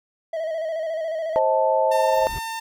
triangle tone with vibrato, 643 Hz, E5, 43 cents flat, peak -22 dBFS, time 0.33-1.39 s, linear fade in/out 5 ms, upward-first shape square, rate 14 Hz, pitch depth 45 cents each way
sine chord, A diminished, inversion first, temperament just, 528 / 633.6 / 880 Hz, C5 / Eb5 / A5, +16 / +31 / 0 cents, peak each -21 dBFS, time 1.36-2.27 s, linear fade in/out 0 ms
sawtooth tone, 902 Hz, A5, 43 cents sharp, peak -24 dBFS, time 1.91-2.6 s, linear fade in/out 10 ms
brown noise with exponential growth, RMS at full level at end -30 dBFS, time 1.95-2.39 s, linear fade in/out 1 ms, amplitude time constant 95 ms
effects none

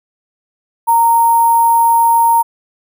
sine tone with sample-and-hold, 927 Hz, A#5, 10 cents flat, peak -7 dBFS, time 0.87-2.43 s, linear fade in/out 20 ms, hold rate 11025 Hz, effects none

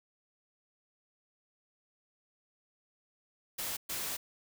white noise bursts at uneven times, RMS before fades -37 dBFS, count 2, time 3.58-3.77 / 3.89-4.17 s, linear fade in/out 10 ms, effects none

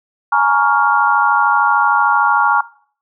sine chord, Bb minor seventh, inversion third, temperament just, 839.1 / 932.3 / 1118.8 / 1398.5 Hz, Ab5 / Bb5 / Db6 / F6, +18 / 0 / +16 / +2 cents, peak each -16 dBFS, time 0.32-2.61 s, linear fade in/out 5 ms, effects noise-tail reverb RT60 0.5 s tail -19 dB re dry

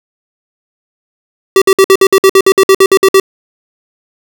square tone bursts, 385.7 Hz, G4, 28 cents flat, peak -3 dBFS, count 15, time 1.56-3.199 s, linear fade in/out 2 ms, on 57 ms, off 56 ms, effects none

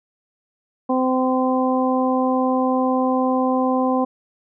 harmonic tone, 257.7 Hz, C4, 26 cents flat, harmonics 1 / 2 / 3 / 4, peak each -19 / -22 / -24 / -25 dBFS, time 0.89-4.05 s, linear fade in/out 10 ms, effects none

